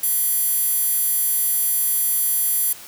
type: tone with high-pass filter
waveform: square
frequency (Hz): 660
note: E5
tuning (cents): +2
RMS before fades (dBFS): -20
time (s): 0.03-2.73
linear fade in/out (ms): 5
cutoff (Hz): 12000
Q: 2.4
effects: white hiss -40 dBFS RMS until 2.87 s + high-pass 80 Hz 12 dB/octave